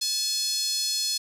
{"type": "tone with high-pass filter", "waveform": "5% pulse", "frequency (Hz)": 857, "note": "A5", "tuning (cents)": -46, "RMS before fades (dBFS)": -27, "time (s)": [0.01, 1.18], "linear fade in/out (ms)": 10, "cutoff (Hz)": 4400, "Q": 3.9, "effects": []}